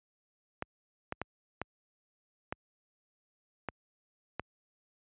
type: clicks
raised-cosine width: 0.5 ms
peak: -19 dBFS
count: 7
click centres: 0.624 / 1.124 / 1.216 / 1.616 / 2.525 / 3.687 / 4.396 s
effects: high-pass 60 Hz 12 dB/octave + resampled to 8000 Hz